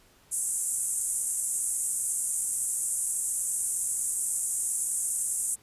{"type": "band-pass noise", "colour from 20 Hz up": "white", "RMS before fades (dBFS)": -30, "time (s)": [0.31, 5.56], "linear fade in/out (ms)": 20, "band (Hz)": [7700, 10000], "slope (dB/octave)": 48, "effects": ["pink hiss -60 dBFS RMS until 5.62 s", "resampled to 32000 Hz"]}